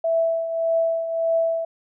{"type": "tone with tremolo", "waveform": "sine", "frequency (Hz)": 659.3, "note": "E5", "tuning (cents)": 0, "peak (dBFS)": -16, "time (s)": [0.04, 1.65], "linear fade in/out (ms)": 5, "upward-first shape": "triangle", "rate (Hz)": 1.7, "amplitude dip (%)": 65, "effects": []}